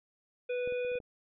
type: harmonic tone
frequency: 493.9 Hz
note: B4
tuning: in tune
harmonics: 1 / 3 / 5 / 7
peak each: -31 / -48 / -42 / -56 dBFS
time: 0.49-0.99 s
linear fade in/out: 10 ms
type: clicks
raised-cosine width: 2 ms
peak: -33 / -37 / -41 / -42 / -37 / -37 dBFS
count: 6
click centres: 0.675 / 0.723 / 0.849 / 0.917 / 0.955 / 1.002 s
effects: none